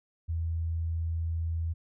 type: tone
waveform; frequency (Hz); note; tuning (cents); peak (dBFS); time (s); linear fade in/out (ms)
sine; 82.41; E2; 0; -28; 0.28-1.74; 20
effects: none